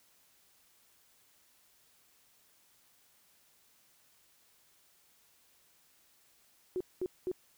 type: tone bursts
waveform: sine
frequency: 366.9 Hz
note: F#4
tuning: 15 cents flat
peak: -31 dBFS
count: 3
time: 6.76-7.315 s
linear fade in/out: 0 ms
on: 45 ms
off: 210 ms
effects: white hiss -67 dBFS RMS until 7.57 s